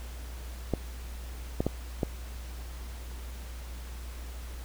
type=clicks; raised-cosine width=2 ms; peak=-13 dBFS; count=4; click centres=0.737 / 1.605 / 1.666 / 2.032 s; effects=added 60 Hz sine -38 dBFS peak until 4.64 s + pink hiss -49 dBFS RMS until 4.64 s